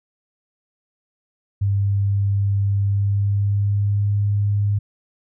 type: tone with pitch glide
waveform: sine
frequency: 99.8 to 102.13 Hz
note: G2 to G#2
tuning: +32 to -29 cents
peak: -16 dBFS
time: 1.61-4.79 s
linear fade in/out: 10 ms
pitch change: +39 cents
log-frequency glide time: 2.75-4.14 s
effects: none